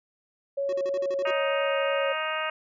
sine tone with vibrato, 554.4 Hz, C#5, in tune, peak -25 dBFS, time 0.57-2.13 s, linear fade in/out 10 ms, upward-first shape triangle, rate 3.1 Hz, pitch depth 10 cents each way
square tone bursts, 370 Hz, F#4, in tune, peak -35 dBFS, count 8, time 0.69-1.308 s, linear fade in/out 2 ms, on 37 ms, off 46 ms
harmonic tone, 312.5 Hz, D#4, 8 cents sharp, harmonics 2 / 3 / 4 / 5 / 6 / 7 / 8 / 9, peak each -33 / -37 / -32 / -35 / -37 / -39 / -37 / -36 dBFS, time 1.25-2.5 s, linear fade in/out 5 ms
effects resampled to 16000 Hz

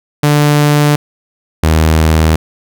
sawtooth tone pair in turn, 147.4 / 79.29 Hz, D3 / D#2, +7 / +33 cents, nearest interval major seventh, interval 1074 cents, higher first, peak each -3 dBFS, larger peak neither, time 0.23-0.96 / 1.63-2.36 s, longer neither, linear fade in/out 5 ms, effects none

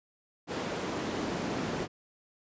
brown noise with high-pass filter sweep, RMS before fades -34 dBFS, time 0.47-1.88 s, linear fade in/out 50 ms, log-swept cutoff 320 to 210 Hz, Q 0.85, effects resampled to 16000 Hz

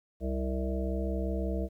harmonic tone with a mistuned harmonic, 65.41 Hz, C2, in tune, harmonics 1 / 3 / 5 / 7 / 9 / 10, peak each -31 / -36 / -38 / -39 / -41 / -41 dBFS, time 0.2-1.69 s, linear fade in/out 50 ms, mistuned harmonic 3, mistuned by -26 cents, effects 11-bit

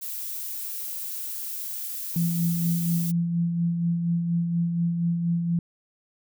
violet noise, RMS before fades -33 dBFS, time 0.01-3.12 s, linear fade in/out 20 ms
sine tone with tremolo, 170.2 Hz, F3, 44 cents flat, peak -20 dBFS, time 2.16-5.59 s, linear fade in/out 2 ms, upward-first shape sine, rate 4.2 Hz, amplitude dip 40%
effects none

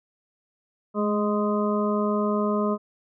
harmonic tone with a mistuned harmonic, 207.7 Hz, G#3, in tune, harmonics 1 / 2 / 3 / 5 / 6, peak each -24 / -27 / -29 / -31 / -32 dBFS, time 0.94-2.78 s, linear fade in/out 50 ms, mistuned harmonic 1, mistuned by +23 cents, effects none

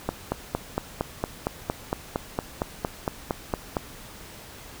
click train, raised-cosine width 1 ms, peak -10 dBFS, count 17, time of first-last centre 0.09-3.768 s, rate 4.35 Hz, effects pink hiss -44 dBFS RMS until 4.8 s

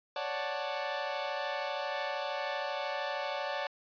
sawtooth chord, D major seventh, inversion third, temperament equal, 554.4 / 587.3 / 740 / 880 Hz, C#5 / D5 / F#5 / A5, 0 / 0 / 0 / 0 cents, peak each -35 / -34 / -36 / -35 dBFS, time 0.16-3.67 s, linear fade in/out 2 ms, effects resampled to 11025 Hz

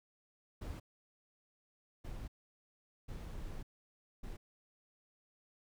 brown noise bursts at uneven times, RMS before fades -44 dBFS, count 4, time 0.61-0.8 / 2.04-2.28 / 3.08-3.63 / 4.23-4.37 s, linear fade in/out 10 ms, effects none

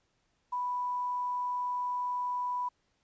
sine tone with quantisation, 987.8 Hz, B5, in tune, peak -30 dBFS, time 0.52-2.69 s, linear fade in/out 10 ms, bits 10, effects pink hiss -75 dBFS RMS until 3.03 s + resampled to 16000 Hz

